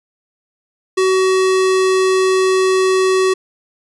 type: tone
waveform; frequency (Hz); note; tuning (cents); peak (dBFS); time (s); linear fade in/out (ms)
square; 376.6; F#4; +31; -12; 0.97-3.34; 10
effects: resampled to 22050 Hz